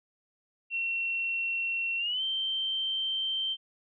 sine tone with pitch glide, 2721 to 3126 Hz, F7 to G7, -46 to -6 cents, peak -28 dBFS, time 0.7-3.57 s, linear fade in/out 50 ms, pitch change +240 cents, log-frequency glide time 1.98-2.23 s, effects none

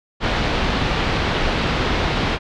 pink low-pass noise, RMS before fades -20 dBFS, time 0.2-2.39 s, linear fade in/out 50 ms, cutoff 4100 Hz, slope 24 dB/octave, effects none

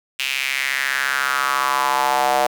square tone with high-pass filter sweep, 67.1 Hz, C2, 44 cents sharp, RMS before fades -20 dBFS, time 0.19-2.47 s, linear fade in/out 5 ms, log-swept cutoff 2700 to 670 Hz, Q 3.9, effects 7-bit

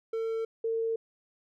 triangle / sine tone pair in turn, 450.4 / 452.9 Hz, A4 / A#4, +40 / -50 cents, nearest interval unison, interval 10 cents, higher second, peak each -27 dBFS, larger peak neither, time 0.13-0.45 / 0.64-0.96 s, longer neither, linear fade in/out 5 ms, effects none

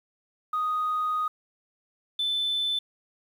sine tone pair in turn, 1244.5 / 3520 Hz, D#6 / A7, 0 / 0 cents, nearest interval octave + tritone, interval 1800 cents, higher second, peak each -23 dBFS, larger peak neither, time 0.53-1.28 / 2.19-2.79 s, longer first, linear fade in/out 5 ms, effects tanh soft clip ceiling -21 dBFS + 9-bit

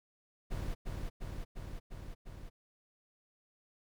brown noise with echo, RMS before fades -37 dBFS, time 0.5-0.75 s, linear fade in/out 20 ms, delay 350 ms, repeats 5, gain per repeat -2 dB, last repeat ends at 2.5 s, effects none

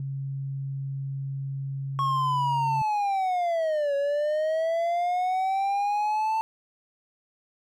sine tone with pitch glide, 136.7 to 138.29 Hz, C#3 to C#3, -24 to -4 cents, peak -29 dBFS, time 0-2.82 s, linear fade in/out 2 ms, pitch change +20 cents, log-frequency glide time 2.04-2.1 s
triangle linear two-way sweep, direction down then up, 1100 to 557 to 891 Hz, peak -21 dBFS, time 1.99-6.41 s, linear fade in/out 0 ms, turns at 3.95 s
effects none

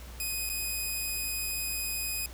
5% pulse tone with dropouts, 2501 Hz, D#7, 8 cents sharp, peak -22 dBFS, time 0.2-2.26 s, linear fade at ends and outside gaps 1 ms, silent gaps 0.492-0.498 s, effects added 60 Hz sine -43 dBFS peak until 2.33 s + pink hiss -50 dBFS RMS until 2.33 s

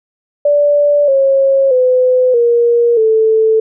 sine tone with pitch steps, 582 / 543 / 506.7 / 472.7 / 441.1 Hz, D5 / C#5 / B4 / A#4 / A4, -16 / -36 / +44 / +24 / +4 cents, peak -7 dBFS, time 0.45-3.6 s, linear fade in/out 5 ms, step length 630 ms, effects none

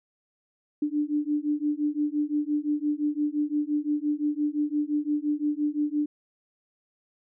sine beating tone pair, 293.7 / 299.5 Hz, D4 / D4, 0 / +34 cents, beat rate 5.8 Hz, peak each -27 / -27 dBFS, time 0.82-6.06 s, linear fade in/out 5 ms, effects none

